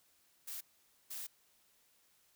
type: noise bursts at uneven times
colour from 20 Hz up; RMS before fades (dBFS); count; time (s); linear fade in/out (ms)
blue; -44; 2; 0.47-0.61 / 1.1-1.27; 10
effects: white hiss -71 dBFS RMS until 2.35 s